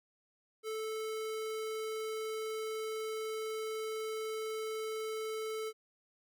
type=tone; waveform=square; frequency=438 Hz; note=A4; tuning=8 cents flat; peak=-37 dBFS; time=0.63-5.73 s; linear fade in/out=50 ms; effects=none